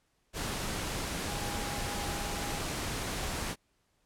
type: tone in noise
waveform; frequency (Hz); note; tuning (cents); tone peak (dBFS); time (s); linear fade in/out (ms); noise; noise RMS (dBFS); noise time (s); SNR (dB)
sine; 816; G#5; -31; -42; 1.25-2.62; 50; pink; -35; 0.33-3.56; -10
effects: pink hiss -74 dBFS RMS until 4.05 s + low-pass 11000 Hz 12 dB/octave